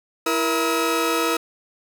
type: tone cluster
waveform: sawtooth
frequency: 331 / 472.9 / 1282 Hz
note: E4 / A#4 / E6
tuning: +7 / +25 / -49 cents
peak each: -20 dBFS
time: 0.26-1.37 s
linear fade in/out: 5 ms
effects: none